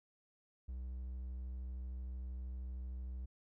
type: tone with vibrato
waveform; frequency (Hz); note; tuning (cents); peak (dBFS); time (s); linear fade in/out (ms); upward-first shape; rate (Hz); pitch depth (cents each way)
triangle; 63; B1; +35; -39; 0.68-3.26; 10; triangle; 13; 18
effects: none